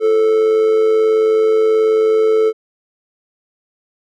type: tone with amplitude modulation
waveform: triangle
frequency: 438.7 Hz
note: A4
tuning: 5 cents flat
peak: -6 dBFS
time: 0-2.53 s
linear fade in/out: 50 ms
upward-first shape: sine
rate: 98.6 Hz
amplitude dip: 45%
effects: none